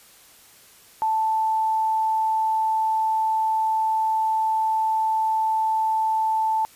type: tone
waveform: sine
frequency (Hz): 880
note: A5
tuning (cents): 0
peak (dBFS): -19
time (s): 1.02-6.65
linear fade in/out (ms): 0
effects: white hiss -51 dBFS RMS until 6.75 s + resampled to 32000 Hz